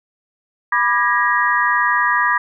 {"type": "tone cluster", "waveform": "sine", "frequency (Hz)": [986, 1188, 1650, 1890], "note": ["B5", "D6", "G#6", "A#6"], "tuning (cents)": [-3, 20, -12, 23], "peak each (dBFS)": -19, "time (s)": [0.72, 2.38], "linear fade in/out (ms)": 5, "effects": []}